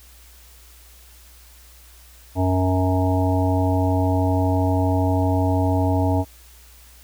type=harmonic tone; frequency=92.6 Hz; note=F#2; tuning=2 cents sharp; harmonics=1 / 3 / 5 / 7 / 9 / 10; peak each=-19 / -22 / -30 / -26 / -28 / -32 dBFS; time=2.35-6.25 s; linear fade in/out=50 ms; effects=added 60 Hz sine -47 dBFS peak until 7.03 s + white hiss -50 dBFS RMS until 7.03 s